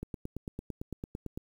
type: click train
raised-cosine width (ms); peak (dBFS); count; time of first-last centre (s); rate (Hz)
3; -24; 13; 0.03-1.375; 8.92
effects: 9-bit